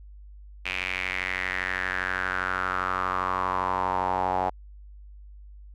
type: tone with band-pass filter sweep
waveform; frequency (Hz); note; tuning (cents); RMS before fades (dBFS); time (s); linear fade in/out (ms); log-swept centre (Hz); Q
sawtooth; 92.5; F#2; 0; -28; 0.65-4.5; 10; 2500 to 790; 5
effects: added 50 Hz sine -43 dBFS peak until 5.74 s